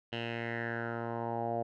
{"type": "tone with low-pass filter sweep", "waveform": "10% pulse", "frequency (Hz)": 116.54, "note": "A#2", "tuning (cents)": 0, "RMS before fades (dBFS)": -36, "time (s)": [0.12, 1.63], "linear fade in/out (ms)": 10, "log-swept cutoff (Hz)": [3000, 660], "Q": 4.7, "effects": []}